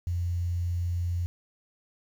sine tone with quantisation, 87.31 Hz, F2, in tune, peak -26 dBFS, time 0.07-1.26 s, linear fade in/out 0 ms, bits 9, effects none

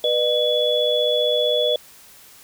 sine tone cluster, 490.6 / 606 / 3409 Hz, B4 / D#5 / G#7, -12 / -46 / +45 cents, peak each -21 dBFS, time 0.04-1.76 s, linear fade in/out 2 ms, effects white hiss -47 dBFS RMS until 2.43 s

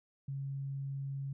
sine tone, 137.5 Hz, C#3, 14 cents flat, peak -36 dBFS, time 0.28-1.33 s, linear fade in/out 5 ms, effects none

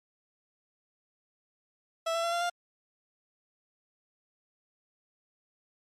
30% pulse tone with pitch steps, 659.3 / 669.3 / 679.4 / 689.7 / 700.1 Hz, E5 / E5 / F5 / F5 / F5, 0 / +26 / -48 / -22 / +4 cents, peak -25 dBFS, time 2.06-2.5 s, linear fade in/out 10 ms, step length 88 ms, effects low-pass 9000 Hz 12 dB/octave + MP3 96 kbps

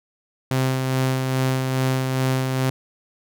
sawtooth tone with tremolo, 130.81 Hz, C3, in tune, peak -14 dBFS, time 0.51-2.7 s, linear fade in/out 2 ms, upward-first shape sine, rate 2.4 Hz, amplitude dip 35%, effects none

